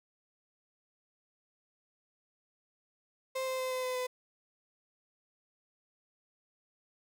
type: tone with pitch steps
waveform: 35% pulse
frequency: 523.3 / 519.4 / 515.5 / 511.6 / 507.8 / 504 Hz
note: C5 / C5 / C5 / C5 / B4 / B4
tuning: 0 / -13 / -26 / -39 / +48 / +35 cents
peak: -31 dBFS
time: 3.35-4.07 s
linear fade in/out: 10 ms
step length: 120 ms
effects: none